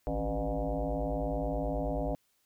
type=tone with frequency modulation; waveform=sine; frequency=277.2 Hz; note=C#4; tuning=in tune; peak=-29 dBFS; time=0.07-2.15 s; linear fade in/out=0 ms; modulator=109 Hz; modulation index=4.1; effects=white hiss -73 dBFS RMS until 2.45 s